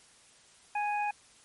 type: harmonic tone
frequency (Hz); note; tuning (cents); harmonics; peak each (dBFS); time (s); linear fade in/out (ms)
830; G#5; -1; 1 / 2 / 3; -29 / -41 / -37; 0.75-1.11; 5
effects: white hiss -59 dBFS RMS until 1.44 s + MP3 48 kbps